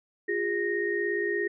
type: tone cluster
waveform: sine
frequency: 350.5 / 407.7 / 1859 Hz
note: F4 / G#4 / A#6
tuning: +6 / -32 / -5 cents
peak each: -31 / -29 / -30 dBFS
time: 0.28-1.48 s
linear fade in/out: 10 ms
effects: none